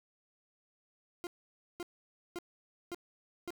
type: tone bursts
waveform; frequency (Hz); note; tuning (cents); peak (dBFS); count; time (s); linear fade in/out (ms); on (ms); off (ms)
40% pulse; 349.1; F4; -1; -37; 5; 1.24-3.505; 0; 29; 530
effects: none